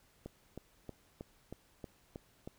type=click train; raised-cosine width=2 ms; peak=-30 dBFS; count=8; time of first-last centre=0.26-2.475 s; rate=3.16 Hz; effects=pink hiss -68 dBFS RMS until 2.58 s